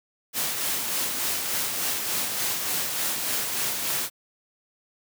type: noise with tremolo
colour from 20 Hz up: white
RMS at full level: -26 dBFS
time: 0.33-4.1 s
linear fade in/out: 50 ms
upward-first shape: sine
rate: 3.4 Hz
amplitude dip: 35%
effects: high-pass 100 Hz 12 dB/octave